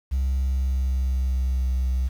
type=tone with pitch glide; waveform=sine; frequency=66.3 to 63.93 Hz; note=C2 to C2; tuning=+23 to -40 cents; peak=-18 dBFS; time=0.11-2.09 s; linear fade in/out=20 ms; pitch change=-63 cents; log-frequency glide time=0.29-1.75 s; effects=tanh soft clip ceiling -19 dBFS + 8-bit